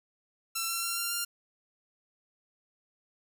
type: tone with pitch steps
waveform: 5% pulse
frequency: 1345 / 1357.5 / 1370.1 / 1382.8 / 1395.7 Hz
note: E6 / F6 / F6 / F6 / F6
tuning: +34 / -50 / -34 / -18 / -2 cents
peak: -19 dBFS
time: 0.55-1.25 s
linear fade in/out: 10 ms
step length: 140 ms
effects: none